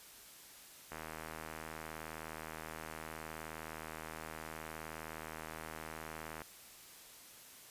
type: click train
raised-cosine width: 0.5 ms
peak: -29 dBFS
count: 437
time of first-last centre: 0.92-6.418 s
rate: 79.3 Hz
effects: white hiss -56 dBFS RMS until 7.7 s + resampled to 32000 Hz